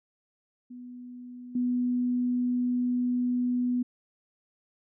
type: tone with level steps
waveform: sine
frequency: 246.9 Hz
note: B3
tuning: in tune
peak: -40 / -24 dBFS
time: 0.7-3.83 s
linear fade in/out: 10 ms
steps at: 1.55 s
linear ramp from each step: 5 ms
effects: none